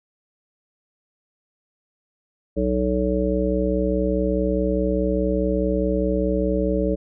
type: harmonic tone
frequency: 62.4 Hz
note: B1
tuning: 19 cents sharp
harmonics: 1 / 3 / 5 / 7 / 9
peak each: -25 / -25 / -25 / -25 / -25 dBFS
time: 2.56-6.96 s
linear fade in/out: 20 ms
effects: none